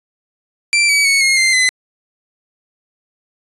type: tone with pitch steps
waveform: sawtooth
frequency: 2349 / 2281 / 2215 / 2150 / 2088 / 2027 Hz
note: D7 / C#7 / C#7 / C7 / C7 / B6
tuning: 0 / +49 / -2 / +47 / -4 / +45 cents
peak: -7 dBFS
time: 0.73-1.69 s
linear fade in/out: 0 ms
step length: 160 ms
effects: resampled to 24000 Hz